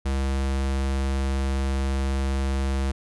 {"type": "tone", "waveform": "square", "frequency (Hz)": 67.4, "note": "C#2", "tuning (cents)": -48, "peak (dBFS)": -23, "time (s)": [0.05, 2.92], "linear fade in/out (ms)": 10, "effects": ["resampled to 24000 Hz"]}